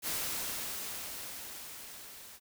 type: noise with level ramp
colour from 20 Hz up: white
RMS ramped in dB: -34 to -51 dBFS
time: 0.02-2.4 s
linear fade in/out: 50 ms
effects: none